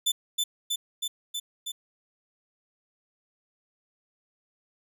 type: tone with echo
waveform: sawtooth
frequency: 3520 Hz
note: A7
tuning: in tune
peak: -19 dBFS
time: 0.06-0.12 s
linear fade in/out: 10 ms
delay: 320 ms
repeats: 5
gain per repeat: -2 dB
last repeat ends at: 1.72 s
effects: none